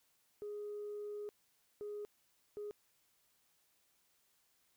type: tone bursts at uneven times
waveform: sine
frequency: 415.3 Hz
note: G#4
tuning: in tune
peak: -40 dBFS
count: 3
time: 0.42-1.29 / 1.81-2.05 / 2.57-2.71 s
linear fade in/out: 0 ms
effects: tanh soft clip ceiling -38 dBFS + white hiss -75 dBFS RMS until 4.76 s